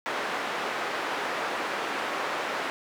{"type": "band-pass noise", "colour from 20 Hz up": "white", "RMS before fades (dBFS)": -31, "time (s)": [0.06, 2.7], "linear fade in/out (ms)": 0, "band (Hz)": [340, 1600], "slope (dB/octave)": 12, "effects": []}